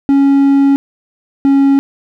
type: tone pair in turn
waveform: triangle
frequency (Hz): 277.2 / 275.8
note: C#4 / C#4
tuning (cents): 0 / -9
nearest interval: unison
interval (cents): 9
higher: first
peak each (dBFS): -4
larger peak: neither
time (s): 0.09-0.76 / 1.45-1.79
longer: first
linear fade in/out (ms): 0
effects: none